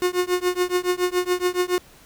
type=tone with tremolo; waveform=45% pulse; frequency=360 Hz; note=F#4; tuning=47 cents flat; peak=-16 dBFS; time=0.02-1.78 s; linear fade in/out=0 ms; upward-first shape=triangle; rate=7.1 Hz; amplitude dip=100%; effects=pink hiss -50 dBFS RMS until 2.05 s